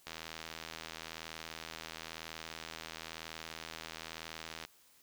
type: click train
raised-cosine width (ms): 0.2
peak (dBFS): -25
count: 372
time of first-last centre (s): 0.07-4.65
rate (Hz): 81
effects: white hiss -65 dBFS RMS until 5.02 s